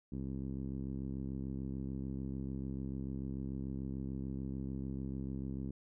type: tone with low-pass filter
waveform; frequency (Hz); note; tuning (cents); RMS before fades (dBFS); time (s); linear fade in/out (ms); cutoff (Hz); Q
10% pulse; 66.8; C2; +36; -40; 0.12-5.71; 5; 250; 1.4
effects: none